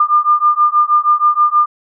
sine beating tone pair, 1200 / 1206.3 Hz, D6 / D6, +37 / +46 cents, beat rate 6.3 Hz, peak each -12 dBFS, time 0-1.66 s, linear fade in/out 5 ms, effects none

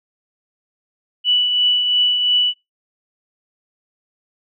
sine tone with tremolo, 2960 Hz, F#7, in tune, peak -11 dBFS, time 1.24-2.54 s, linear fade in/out 50 ms, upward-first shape triangle, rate 2.9 Hz, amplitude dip 45%, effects noise-tail reverb RT60 0.2 s tail -24 dB re dry

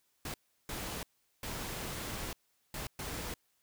pink noise bursts at uneven times, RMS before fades -40 dBFS, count 5, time 0.25-0.34 / 0.69-1.03 / 1.43-2.33 / 2.74-2.87 / 2.99-3.34 s, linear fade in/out 2 ms, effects white hiss -75 dBFS RMS until 3.62 s

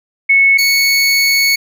sine / 25% pulse tone pair in turn, 2202 / 2214 Hz, C#7 / C#7, -12 / -3 cents, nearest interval unison, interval 9 cents, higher second, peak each -6 dBFS, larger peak neither, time 0.29-0.58 / 0.58-1.56 s, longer second, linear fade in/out 10 ms, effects none

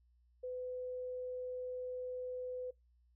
sine tone, 503 Hz, B4, 32 cents sharp, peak -39 dBFS, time 0.43-2.71 s, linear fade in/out 10 ms, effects noise-tail reverb RT60 0.2 s tail -24 dB re dry + added 60 Hz sine -67 dBFS peak until 3.15 s

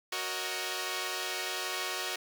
5% pulse chord, D# minor seventh, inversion first, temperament equal with one note detuned, 370 / 466.2 / 554.4 / 625.5 Hz, F#4 / A#4 / C#5 / D#5, 0 / 0 / 0 / +9 cents, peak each -25 / -28 / -30 / -28 dBFS, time 0.12-2.16 s, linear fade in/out 5 ms, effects none

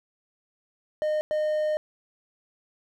triangle tone bursts at uneven times, 612 Hz, D#5, 29 cents flat, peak -21 dBFS, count 2, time 1.02-1.21 / 1.31-1.77 s, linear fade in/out 0 ms, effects none

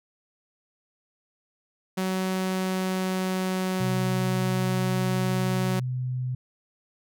sawtooth tone with pitch glide, 187.4 to 186.11 Hz, F#3 to F#3, +22 to +10 cents, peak -21 dBFS, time 1.97-5.8 s, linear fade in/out 10 ms, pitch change -12 cents, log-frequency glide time 2.25-3.94 s
sine tone, 126.8 Hz, B2, 46 cents sharp, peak -26 dBFS, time 3.8-6.35 s, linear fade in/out 5 ms
effects none

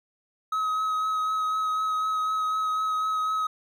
triangle tone with vibrato, 1274 Hz, D#6, 41 cents sharp, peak -22 dBFS, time 0.52-3.47 s, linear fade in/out 5 ms, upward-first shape triangle, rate 4 Hz, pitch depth 16 cents each way, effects none

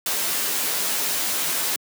white noise with comb filter, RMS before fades -24 dBFS, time 0.06-1.76 s, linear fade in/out 2 ms, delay 12 ms, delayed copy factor +0.75, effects high-pass 200 Hz 12 dB/octave

